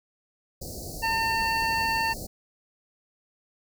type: band-stop noise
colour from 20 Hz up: pink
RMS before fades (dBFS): -37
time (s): 0.61-2.27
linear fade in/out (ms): 10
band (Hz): 760 to 4300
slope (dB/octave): 96
type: harmonic tone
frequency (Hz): 903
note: A5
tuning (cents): +45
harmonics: 1 / 2 / 3 / 5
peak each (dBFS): -26 / -29 / -31 / -33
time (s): 1.02-2.14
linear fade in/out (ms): 20
effects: none